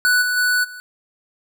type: tone with level steps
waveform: square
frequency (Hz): 1483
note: F#6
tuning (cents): +4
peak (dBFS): -14 / -19 / -16 / -34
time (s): 0.05-0.8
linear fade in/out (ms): 0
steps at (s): 0.21 / 0.36 / 0.63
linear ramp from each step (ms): 20
effects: none